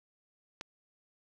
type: click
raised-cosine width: 0.2 ms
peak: -22 dBFS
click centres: 0.611 s
effects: none